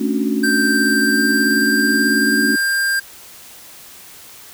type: chord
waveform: sine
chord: D major seventh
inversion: second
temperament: just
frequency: 220.2 / 275.3 / 293.7 / 367.1 Hz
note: A3 / C#4 / D4 / F#4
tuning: +2 / -12 / 0 / -14 cents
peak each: -20 / -20 / -22 / -25 dBFS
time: 0-2.56 s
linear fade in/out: 10 ms
type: tone with pitch glide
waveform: square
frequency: 1568 to 1593.6 Hz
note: G6 to G6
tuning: 0 to +28 cents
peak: -16 dBFS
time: 0.43-3 s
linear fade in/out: 10 ms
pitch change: +28 cents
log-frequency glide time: 0.71-2.57 s
effects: white hiss -40 dBFS RMS until 4.53 s